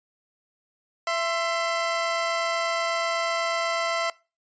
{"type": "tone pair together", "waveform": "20% pulse", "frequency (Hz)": [668.3, 1046.5], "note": ["E5", "C6"], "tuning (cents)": [24, 0], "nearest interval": "minor sixth", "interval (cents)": 776, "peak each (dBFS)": [-20, -25], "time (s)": [1.07, 4.1], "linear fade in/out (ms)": 2, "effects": ["noise-tail reverb RT60 0.3 s tail -22 dB re dry", "resampled to 16000 Hz"]}